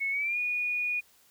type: tone with pitch glide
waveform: sine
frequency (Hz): 2200 to 2455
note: C#7 to D#7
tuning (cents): -14 to -24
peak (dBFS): -27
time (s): 0-1.01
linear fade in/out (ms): 20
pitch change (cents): +190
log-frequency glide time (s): 0.11-0.38
effects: white hiss -62 dBFS RMS until 1.3 s